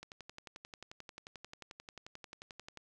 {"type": "click train", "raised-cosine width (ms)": 0.2, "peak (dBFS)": -30, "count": 32, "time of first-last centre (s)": [0.03, 2.773], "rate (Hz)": 11.3, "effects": []}